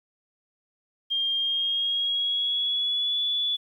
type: tone with pitch glide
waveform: sine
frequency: 3208 to 3438 Hz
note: G7 to A7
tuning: +39 to -41 cents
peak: -23 dBFS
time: 1.1-3.57 s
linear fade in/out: 20 ms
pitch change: +120 cents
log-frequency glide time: 1.37-3.2 s
effects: 10-bit